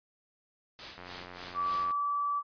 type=noise with tremolo; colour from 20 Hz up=white; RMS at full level=-40 dBFS; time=0.79-1.92 s; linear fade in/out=0 ms; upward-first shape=sine; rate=3.4 Hz; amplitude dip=80%
type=click train; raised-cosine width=0.5 ms; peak=-30 dBFS; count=84; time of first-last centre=0.98-1.907 s; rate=89.5 Hz
type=tone; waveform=sine; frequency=1155 Hz; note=D6; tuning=29 cents flat; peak=-28 dBFS; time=1.54-2.43 s; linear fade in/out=50 ms
effects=resampled to 11025 Hz